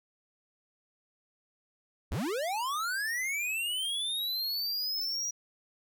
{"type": "linear sweep", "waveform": "square", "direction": "up", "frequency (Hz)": [38.01, 5800], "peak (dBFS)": -31, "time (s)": [2.11, 5.31], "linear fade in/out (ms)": 10, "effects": []}